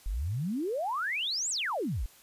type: exponential two-way sweep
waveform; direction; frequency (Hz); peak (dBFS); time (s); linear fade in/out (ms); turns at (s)
sine; up then down; 40.63 to 8250 to 40.63; -29; 0.06-2.06; 0; 1.5
effects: white hiss -57 dBFS RMS until 2.22 s + resampled to 32000 Hz